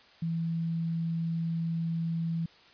sine tone, 165.5 Hz, E3, 7 cents sharp, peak -28 dBFS, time 0.22-2.46 s, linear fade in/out 5 ms, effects white hiss -57 dBFS RMS until 2.73 s + resampled to 11025 Hz

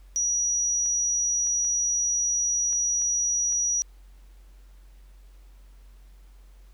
sine tone, 5810 Hz, F#8, 32 cents flat, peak -22 dBFS, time 0.16-3.82 s, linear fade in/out 0 ms
clicks, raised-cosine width 0.3 ms, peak -32 dBFS, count 6, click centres 0.86 / 1.471 / 1.647 / 2.729 / 3.019 / 3.524 s
effects added 46 Hz sine -47 dBFS peak until 6.73 s + pink hiss -64 dBFS RMS until 6.73 s

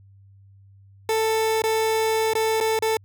30% pulse tone with dropouts, 442.3 Hz, A4, 9 cents sharp, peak -17 dBFS, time 1.09-2.97 s, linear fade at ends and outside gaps 2 ms, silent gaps 1.62-1.638 / 2.335-2.352 / 2.603-2.609 / 2.79-2.823 s, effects added 98 Hz sine -48 dBFS peak until 3.04 s

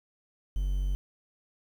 triangle tone with quantisation, 47.16 Hz, F#1, 34 cents sharp, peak -24 dBFS, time 0.56-0.95 s, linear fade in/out 0 ms, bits 9, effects none

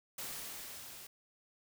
white noise with level ramp, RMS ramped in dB -42 to -51 dBFS, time 0.18-1.07 s, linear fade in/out 5 ms, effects none

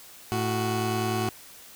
20% pulse tone pair together, 110 / 370 Hz, A2 / F#4, 0 / 0 cents, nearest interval octave + major sixth, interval 2100 cents, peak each -23 dBFS, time 0.32-1.29 s, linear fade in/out 0 ms, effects white hiss -48 dBFS RMS until 1.75 s

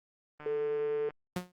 click train, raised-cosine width 0.5 ms, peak -32 dBFS, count 107, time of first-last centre 0.4-1.107 s, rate 150 Hz
sine tone, 440 Hz, A4, in tune, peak -29 dBFS, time 0.46-1.09 s, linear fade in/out 2 ms
sawtooth tone with exponential decay, 179.8 Hz, F#3, 49 cents flat, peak -25 dBFS, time 1.36-1.52 s, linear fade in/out 5 ms, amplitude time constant 33 ms
effects Opus 24 kbps

